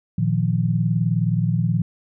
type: chord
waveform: sine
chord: Bb suspended fourth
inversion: none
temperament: equal with one note detuned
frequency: 115.94 / 155.56 / 174.61 Hz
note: Bb2 / Eb3 / F3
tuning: -9 / 0 / 0 cents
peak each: -21 / -22 / -22 dBFS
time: 0.18-1.82 s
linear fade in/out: 5 ms
effects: none